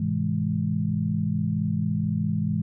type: tone cluster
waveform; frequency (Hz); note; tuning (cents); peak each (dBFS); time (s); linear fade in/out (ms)
sine; 106 / 129.5 / 163.4 / 207.9; G#2 / C3 / E3 / G#3; +36 / -17 / -15 / +2; -29 / -33 / -26 / -27; 0-2.62; 5
effects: none